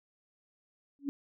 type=tone with exponential growth; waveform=sine; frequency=281.1 Hz; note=C#4; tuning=24 cents sharp; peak=-26 dBFS; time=0.99-1.09 s; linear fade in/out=0 ms; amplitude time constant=21 ms; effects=none